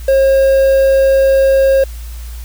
triangle tone with quantisation, 539 Hz, C#5, 49 cents flat, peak -5 dBFS, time 0.08-1.84 s, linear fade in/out 5 ms, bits 5, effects added 58 Hz sine -24 dBFS peak until 2.44 s + white hiss -39 dBFS RMS until 2.44 s

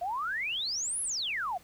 sine exponential two-way sweep, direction up then down, 669 to 11175 to 669 Hz, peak -30 dBFS, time 0.01-1.58 s, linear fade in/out 10 ms, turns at 1.01 s, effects pink hiss -58 dBFS RMS until 1.63 s

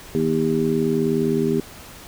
harmonic tone, 79.5 Hz, D#2, 38 cents sharp, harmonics 2 / 3 / 4 / 5, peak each -25 / -22 / -26 / -21 dBFS, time 0.15-1.6 s, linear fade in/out 0 ms, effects pink hiss -41 dBFS RMS until 2.07 s

